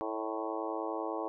harmonic tone with a mistuned harmonic, 110 Hz, A2, in tune, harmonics 3 / 4 / 5 / 6 / 7 / 8 / 9 / 10, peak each -39 / -40 / -41 / -42 / -42 / -43 / -44 / -44 dBFS, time 0.01-1.28 s, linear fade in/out 0 ms, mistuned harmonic 6, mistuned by -43 cents, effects none

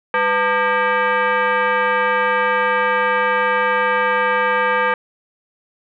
sine tone with frequency modulation, 200.6 Hz, G3, 40 cents sharp, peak -14 dBFS, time 0.14-4.94 s, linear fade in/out 2 ms, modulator 702 Hz, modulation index 2.6, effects none

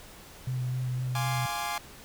sine tone with vibrato, 126.8 Hz, B2, 46 cents sharp, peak -28 dBFS, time 0.47-1.46 s, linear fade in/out 5 ms, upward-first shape sine, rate 4 Hz, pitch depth 16 cents each way
sawtooth chord, D half-diminished seventh, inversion first, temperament equal, 698.5 / 830.6 / 1046.5 / 1174.7 Hz, F5 / Ab5 / C6 / D6, 0 / 0 / 0 / 0 cents, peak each -34 / -30 / -34 / -33 dBFS, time 1.15-1.78 s, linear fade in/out 2 ms
effects pink hiss -49 dBFS RMS until 2.04 s

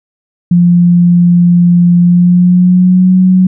sine tone with pitch glide, 174.61 to 184.99 Hz, F3 to F#3, 0 to 0 cents, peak -3 dBFS, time 0.51-3.47 s, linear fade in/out 5 ms, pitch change +100 cents, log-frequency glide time 2-3.15 s, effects none

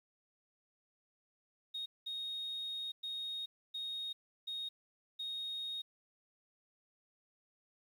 sine tone bursts at uneven times, 3729 Hz, A#7, in tune, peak -37 dBFS, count 6, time 1.74-1.86 / 2.06-2.92 / 3.03-3.46 / 3.74-4.13 / 4.47-4.69 / 5.19-5.82 s, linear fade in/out 10 ms, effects tanh soft clip ceiling -35 dBFS + 11-bit

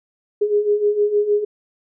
sine beating tone pair, 410.1 / 416.6 Hz, G#4 / G#4, -22 / +5 cents, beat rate 6.5 Hz, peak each -21 / -16 dBFS, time 0.41-1.45 s, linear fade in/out 10 ms, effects none

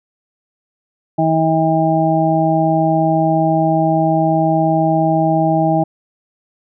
harmonic tone, 160.5 Hz, E3, 46 cents flat, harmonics 1 / 2 / 4 / 5, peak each -17 / -17 / -17 / -17 dBFS, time 1.18-5.84 s, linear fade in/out 10 ms, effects none

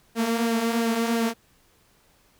sawtooth tone with flanger, 230 Hz, A#3, 23 cents flat, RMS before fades -24 dBFS, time 0.15-1.34 s, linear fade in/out 50 ms, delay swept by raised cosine 0.83 to 5.63 ms, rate 2.9 Hz, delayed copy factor -0.5, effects pink hiss -61 dBFS RMS until 2.39 s

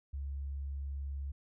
sine tone, 69.5 Hz, C#2, 5 cents sharp, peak -36 dBFS, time 0.13-1.32 s, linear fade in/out 10 ms, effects none

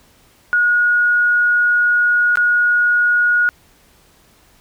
sine tone with dropouts, 1447 Hz, F#6, 39 cents flat, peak -11 dBFS, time 0.53-3.49 s, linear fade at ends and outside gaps 0 ms, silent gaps 2.356-2.372 s, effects pink hiss -52 dBFS RMS until 4.6 s

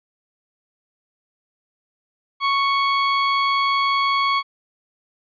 sawtooth tone, 1108.7 Hz, C#6, in tune, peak -13 dBFS, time 2.4-4.43 s, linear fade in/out 50 ms, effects resampled to 11025 Hz

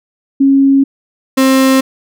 sine / 35% pulse tone pair in turn, 273.6 / 264.9 Hz, C#4 / C4, -23 / +22 cents, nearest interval minor second, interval 55 cents, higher first, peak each -5 dBFS, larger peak neither, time 0.4-0.84 / 1.37-1.81 s, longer neither, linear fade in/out 10 ms, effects none

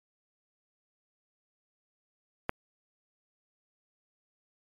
click, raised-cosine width 0.5 ms, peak -13 dBFS, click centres 2.494 s, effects MP3 64 kbps

